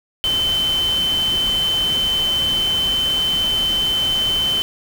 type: tone in noise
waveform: sine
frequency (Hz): 3069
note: G7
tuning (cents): -37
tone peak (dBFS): -16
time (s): 0.24-4.62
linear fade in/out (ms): 0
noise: pink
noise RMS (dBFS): -29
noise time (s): 0.24-4.62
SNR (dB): +10
effects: none